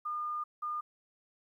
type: tone bursts at uneven times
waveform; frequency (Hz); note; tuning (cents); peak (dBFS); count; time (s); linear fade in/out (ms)
sine; 1213; D#6; -44; -33; 2; 0.05-0.44 / 0.62-0.81; 10
effects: 12-bit